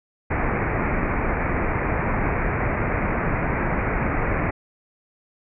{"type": "low-pass noise", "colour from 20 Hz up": "pink", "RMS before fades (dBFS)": -23, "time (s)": [0.3, 4.51], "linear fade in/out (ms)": 10, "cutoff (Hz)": 2400, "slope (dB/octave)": 96, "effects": []}